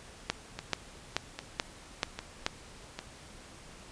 two click trains, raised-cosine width 0.2 ms, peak -19 / -10 dBFS, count 4 / 6, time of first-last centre 0.59-2.99 / 0.3-2.465 s, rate 1.25 / 2.31 Hz, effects pink hiss -51 dBFS RMS until 3.91 s + resampled to 22050 Hz

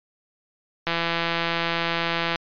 click train, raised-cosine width 0.3 ms, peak -8 dBFS, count 251, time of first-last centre 0.87-2.358 s, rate 168 Hz, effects resampled to 11025 Hz

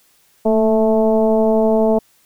sine tone with frequency modulation, 440 Hz, A4, in tune, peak -11 dBFS, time 0.45-1.99 s, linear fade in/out 10 ms, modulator 217 Hz, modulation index 1.4, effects white hiss -56 dBFS RMS until 2.25 s

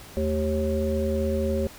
harmonic tone with a mistuned harmonic, 77.78 Hz, D#2, in tune, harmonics 1 / 3 / 5 / 7, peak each -27 / -28 / -29 / -28 dBFS, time 0.17-1.67 s, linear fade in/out 0 ms, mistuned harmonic 3, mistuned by -95 cents, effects pink hiss -45 dBFS RMS until 1.78 s

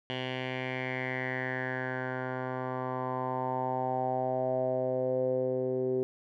10% pulse tone with low-pass filter sweep, 128.6 Hz, C3, 30 cents flat, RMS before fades -32 dBFS, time 0.1-6.03 s, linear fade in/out 0 ms, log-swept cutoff 2900 to 400 Hz, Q 5.5, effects none

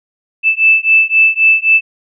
sine beating tone pair, 2634 / 2637.8 Hz, E7 / E7, -2 / +1 cents, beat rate 3.8 Hz, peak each -10 dBFS, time 0.43-1.81 s, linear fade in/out 50 ms, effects none

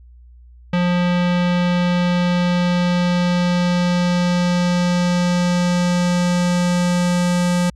square tone with low-pass filter sweep, 177 Hz, F3, 23 cents sharp, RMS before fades -17 dBFS, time 0.73-7.7 s, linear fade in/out 5 ms, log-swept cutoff 3100 to 8700 Hz, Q 1.3, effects added 60 Hz sine -41 dBFS peak until 7.75 s

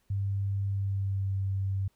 sine tone with pitch glide, 98.9 to 97.03 Hz, G2 to G2, +16 to -17 cents, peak -27 dBFS, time 0.1-1.88 s, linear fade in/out 5 ms, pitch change -33 cents, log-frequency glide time 0.68-1.34 s, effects pink hiss -72 dBFS RMS until 1.95 s

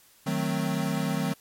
square chord, D# diminished seventh, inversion none, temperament equal, 155.56 / 185 / 220 / 261.6 Hz, D#3 / F#3 / A3 / C4, 0 / 0 / 0 / 0 cents, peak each -31 / -31 / -33 / -33 dBFS, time 0.26-1.34 s, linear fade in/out 10 ms, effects white hiss -58 dBFS RMS until 1.4 s + MP3 64 kbps

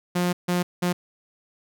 sawtooth tone bursts at uneven times, 177.5 Hz, F3, 28 cents sharp, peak -17 dBFS, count 3, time 0.15-0.33 / 0.48-0.63 / 0.82-0.93 s, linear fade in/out 10 ms, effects none

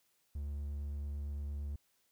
triangle tone with vibrato, 72 Hz, D2, 34 cents flat, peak -35 dBFS, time 0.35-1.76 s, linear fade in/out 5 ms, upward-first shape triangle, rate 8.8 Hz, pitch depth 14 cents each way, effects white hiss -75 dBFS RMS until 2.11 s

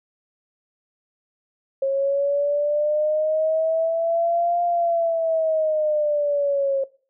sine linear two-way sweep, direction up then down, 540 to 698.5 to 540 Hz, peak -18 dBFS, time 1.82-6.84 s, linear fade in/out 5 ms, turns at 4.63 s, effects noise-tail reverb RT60 0.4 s tail -21 dB re dry

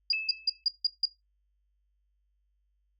sine tone bursts, 4841 Hz, D#8, 48 cents flat, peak -21 dBFS, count 6, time 0.1-1.056 s, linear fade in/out 5 ms, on 26 ms, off 160 ms
sine tone with exponential decay, 2611 Hz, E7, 17 cents flat, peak -26 dBFS, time 0.13-0.64 s, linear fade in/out 1 ms, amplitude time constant 110 ms
effects noise-tail reverb RT60 0.2 s tail -18 dB re dry + added 50 Hz sine -70 dBFS peak until 2.99 s

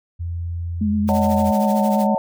sine tone with pitch glide, 85.4 to 85.99 Hz, F2 to F2, -38 to -26 cents, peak -23 dBFS, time 0.19-1.52 s, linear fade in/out 20 ms, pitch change +12 cents, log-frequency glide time 0.45-1.14 s
sine tone with vibrato, 209.3 Hz, G#3, 14 cents sharp, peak -17 dBFS, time 0.81-2.15 s, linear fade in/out 5 ms, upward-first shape sine, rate 8.7 Hz, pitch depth 32 cents each way
white noise with tremolo, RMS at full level -35 dBFS, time 1.07-2.07 s, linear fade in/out 20 ms, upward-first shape triangle, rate 13 Hz, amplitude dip 85%
sine chord, D# half-diminished seventh, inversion third, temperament just, 560 / 622.3 / 746.7 / 896 Hz, C#5 / D#5 / F#5 / A5, +18 / 0 / +16 / +31 cents, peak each -23 / -25 / -24 / -23 dBFS, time 1.09-2.18 s, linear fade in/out 0 ms
effects none

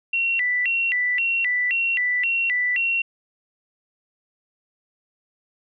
sine tone with vibrato, 2325 Hz, D7, 18 cents flat, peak -19 dBFS, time 0.13-3.02 s, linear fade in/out 5 ms, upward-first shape square, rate 1.9 Hz, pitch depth 280 cents each way, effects none

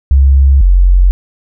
sine tone pair in turn, 68 / 45.38 Hz, C#2 / F#1, -33 / -33 cents, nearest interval perfect fifth, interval 700 cents, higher first, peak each -3 dBFS, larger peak neither, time 0.11-0.61 / 0.61-1.11 s, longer neither, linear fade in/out 0 ms, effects none

